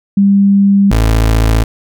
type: tone pair in turn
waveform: sine / 30% pulse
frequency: 198.7 / 54.96 Hz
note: G3 / A1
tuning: +24 / -1 cents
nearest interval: octave + minor seventh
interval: 2225 cents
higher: first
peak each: -5 dBFS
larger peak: neither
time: 0.17-0.91 / 0.91-1.64 s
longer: first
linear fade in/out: 5 ms
effects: none